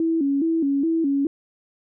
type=tone with vibrato; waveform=sine; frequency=302.1 Hz; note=D4; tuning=49 cents sharp; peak=-18 dBFS; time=0-1.27 s; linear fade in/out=2 ms; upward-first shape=square; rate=2.4 Hz; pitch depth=140 cents each way; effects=none